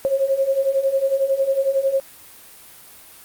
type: beating tone pair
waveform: sine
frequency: 534 / 545 Hz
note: C5 / C#5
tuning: +35 / -29 cents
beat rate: 11 Hz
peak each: -22 / -18 dBFS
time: 0.05-2 s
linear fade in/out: 0 ms
effects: white hiss -44 dBFS RMS until 3.24 s + Opus 32 kbps